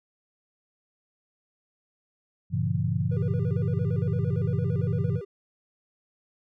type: chord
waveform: sine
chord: G diminished seventh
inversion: none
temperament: just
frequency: 98 / 117.6 / 141.12 / 169.34 Hz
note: G2 / Bb2 / Db3 / Fb3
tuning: 0 / +16 / +31 / +47 cents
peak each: -29 dBFS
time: 2.5-5.21 s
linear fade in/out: 50 ms
type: tone with vibrato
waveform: triangle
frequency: 438.7 Hz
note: A4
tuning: 5 cents flat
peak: -33 dBFS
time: 3.11-5.25 s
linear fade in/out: 10 ms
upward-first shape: square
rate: 8.8 Hz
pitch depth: 170 cents each way
effects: none